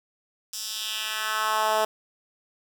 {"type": "tone with high-pass filter sweep", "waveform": "10% pulse", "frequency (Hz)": 216.9, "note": "A3", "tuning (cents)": -25, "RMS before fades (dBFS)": -27, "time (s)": [0.53, 1.85], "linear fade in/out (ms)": 5, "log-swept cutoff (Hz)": [5900, 580], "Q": 1.8, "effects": ["8-bit"]}